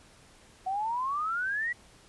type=exponential sweep; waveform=sine; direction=up; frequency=738 to 1968 Hz; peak=-28 dBFS; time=0.66-1.73 s; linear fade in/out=10 ms; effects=pink hiss -57 dBFS RMS until 2.08 s + resampled to 24000 Hz